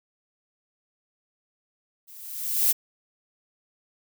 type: noise with level ramp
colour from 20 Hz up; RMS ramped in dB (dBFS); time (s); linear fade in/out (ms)
violet; -48 to -18; 2.07-2.73; 20
effects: none